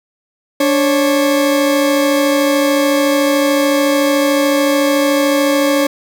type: tone pair together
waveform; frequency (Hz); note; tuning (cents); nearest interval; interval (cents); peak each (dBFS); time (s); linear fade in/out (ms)
40% pulse; 290.6 / 547.5; D4 / C#5; -18 / -22; major seventh; 1096; -13; 0.6-5.87; 5
effects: 8-bit